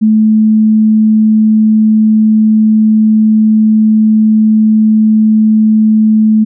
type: tone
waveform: sine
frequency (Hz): 217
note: A3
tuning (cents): -24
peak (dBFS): -4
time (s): 0.01-6.45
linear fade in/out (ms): 20
effects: none